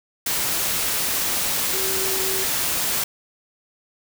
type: tone in noise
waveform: sine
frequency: 382.1 Hz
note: G4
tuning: 44 cents flat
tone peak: -29 dBFS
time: 1.73-2.44 s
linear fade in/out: 5 ms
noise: white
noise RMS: -23 dBFS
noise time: 0.26-3.04 s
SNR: -9 dB
effects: none